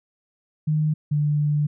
sine tone pair in turn, 153.5 / 148.16 Hz, D#3 / D3, -23 / +16 cents, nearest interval minor second, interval 61 cents, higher first, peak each -18 dBFS, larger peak neither, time 0.67-0.94 / 1.11-1.67 s, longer second, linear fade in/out 10 ms, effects none

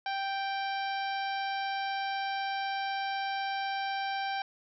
harmonic tone, 784 Hz, G5, in tune, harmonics 1 / 2 / 3 / 4 / 5 / 6 / 7, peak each -32 / -38 / -42 / -44 / -46 / -48 / -49 dBFS, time 0.06-4.42 s, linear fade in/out 2 ms, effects none

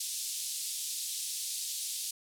white band-pass noise, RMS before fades -37 dBFS, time 0-2.11 s, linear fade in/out 5 ms, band 3500 to 11000 Hz, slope 24 dB/octave, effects none

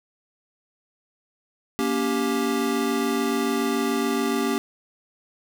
square chord, G diminished, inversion first, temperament just, 235.2 / 282.2 / 392 Hz, Bb3 / Db4 / G4, +16 / +31 / 0 cents, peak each -27 dBFS, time 1.79-4.58 s, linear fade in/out 0 ms, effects none

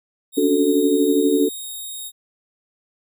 5% pulse tone, 3729 Hz, A#7, in tune, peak -22 dBFS, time 0.32-2.12 s, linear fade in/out 50 ms
sine chord, D major seventh, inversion third, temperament equal with one note detuned, 277.2 / 289.5 / 370 / 440 Hz, C#4 / D4 / F#4 / A4, 0 / -25 / 0 / 0 cents, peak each -23 / -18 / -21 / -19 dBFS, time 0.37-1.49 s, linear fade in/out 10 ms
effects none

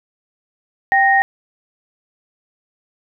sine tone pair together, 784 / 1860.4 Hz, G5 / A#6, 0 / -4 cents, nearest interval octave + minor third, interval 1496 cents, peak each -13 dBFS, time 0.92-1.22 s, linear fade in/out 0 ms, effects none

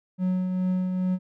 triangle tone with tremolo, 184.1 Hz, F#3, 8 cents flat, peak -19 dBFS, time 0.18-1.19 s, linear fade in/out 50 ms, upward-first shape triangle, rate 2.4 Hz, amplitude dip 40%, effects none

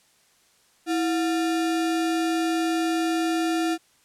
sine tone with sample-and-hold, 327.6 Hz, E4, 11 cents flat, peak -21 dBFS, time 0.86-3.78 s, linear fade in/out 50 ms, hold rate 1050 Hz, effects white hiss -61 dBFS RMS until 4.04 s + low-pass 10000 Hz 12 dB/octave

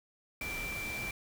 sine tone in noise, 2349 Hz, D7, in tune, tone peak -37 dBFS, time 0.41-1.11 s, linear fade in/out 2 ms, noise pink, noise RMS -42 dBFS, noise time 0.41-1.11 s, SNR +2 dB, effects none

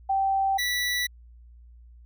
sine / 25% pulse tone pair in turn, 778 / 1960.4 Hz, G5 / B6, -13 / -13 cents, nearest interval octave + major third, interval 1600 cents, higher second, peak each -21 dBFS, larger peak neither, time 0.09-0.58 / 0.58-1.07 s, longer neither, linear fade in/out 10 ms, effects added 59 Hz sine -47 dBFS peak until 2.05 s

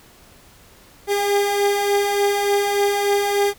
30% pulse beating tone pair, 401.9 / 405.3 Hz, G4 / G#4, +43 / -42 cents, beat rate 3.4 Hz, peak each -22 / -15 dBFS, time 1.07-3.54 s, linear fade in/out 50 ms, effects pink hiss -49 dBFS RMS until 3.58 s

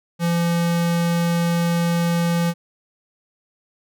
square tone, 170.4 Hz, F3, 42 cents flat, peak -18 dBFS, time 0.19-2.54 s, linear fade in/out 50 ms, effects none

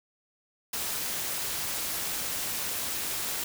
white noise with amplitude modulation, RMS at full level -30 dBFS, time 0.73-3.44 s, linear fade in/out 5 ms, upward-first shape sine, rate 253 Hz, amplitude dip 50%, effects none

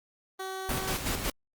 15% pulse tone, 380 Hz, F#4, 46 cents sharp, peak -28 dBFS, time 0.39-0.94 s, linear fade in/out 10 ms
pink noise with tremolo, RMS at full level -30 dBFS, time 0.69-1.3 s, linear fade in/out 2 ms, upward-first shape square, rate 5.4 Hz, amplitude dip 50%
effects Opus 32 kbps

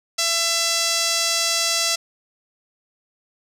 sawtooth tone with band-pass filter, 670 Hz, E5, 28 cents sharp, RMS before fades -21 dBFS, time 0.18-1.96 s, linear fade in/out 10 ms, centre 5700 Hz, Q 1.6, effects none

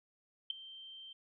sine tone with ADSR envelope, 3134 Hz, G7, 1 cent flat, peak -29 dBFS, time 0.5-1.13 s, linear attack 4 ms, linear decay 8 ms, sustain -19 dB, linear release 6 ms, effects none

